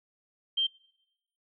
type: tone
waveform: sine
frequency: 3148 Hz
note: G7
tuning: 7 cents sharp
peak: -24 dBFS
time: 0.57-0.67 s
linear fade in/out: 10 ms
effects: noise-tail reverb RT60 0.9 s tail -24 dB re dry